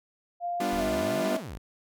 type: tone with pitch glide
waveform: sine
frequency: 699 to 644.7 Hz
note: F5 to E5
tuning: +1 to -39 cents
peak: -28 dBFS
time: 0.4-1.41 s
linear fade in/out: 50 ms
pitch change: -140 cents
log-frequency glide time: 0.77-0.83 s
type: chord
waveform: sawtooth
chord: G dominant seventh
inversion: none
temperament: equal with one note detuned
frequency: 198.28 / 246.9 / 293.7 / 349.2 Hz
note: G3 / B3 / D4 / F4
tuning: +20 / 0 / 0 / 0 cents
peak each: -30 dBFS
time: 0.6-1.37 s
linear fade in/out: 5 ms
type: exponential two-way sweep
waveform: sawtooth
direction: up then down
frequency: 32.47 to 289.4 to 40.61 Hz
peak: -33 dBFS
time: 0.72-1.58 s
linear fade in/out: 10 ms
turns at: 1.38 s
effects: none